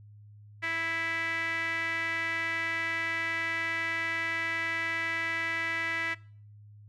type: tone with band-pass filter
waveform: sawtooth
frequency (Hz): 329.6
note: E4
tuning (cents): 0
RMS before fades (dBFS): -32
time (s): 0.62-6.15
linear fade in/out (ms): 20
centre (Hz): 2000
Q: 5.1
effects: noise-tail reverb RT60 0.5 s tail -22 dB re dry + added 104 Hz sine -49 dBFS peak until 6.88 s